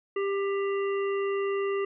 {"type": "harmonic tone", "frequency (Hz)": 396, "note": "G4", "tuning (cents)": 18, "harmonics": [1, 3, 5, 7], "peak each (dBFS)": [-26, -36, -40, -43], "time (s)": [0.16, 1.85], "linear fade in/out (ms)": 5, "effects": []}